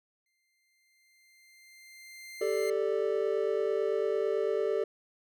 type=tone with exponential growth; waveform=sawtooth; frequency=2093 Hz; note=C7; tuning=in tune; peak=-34 dBFS; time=0.26-2.7 s; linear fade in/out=2 ms; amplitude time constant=530 ms
type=chord; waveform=triangle; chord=G suspended second; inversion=none; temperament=just; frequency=392 / 441 / 588 Hz; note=G4 / A4 / D5; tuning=0 / +4 / +2 cents; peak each=-29 / -28 / -32 dBFS; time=2.41-4.84 s; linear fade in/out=5 ms
effects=none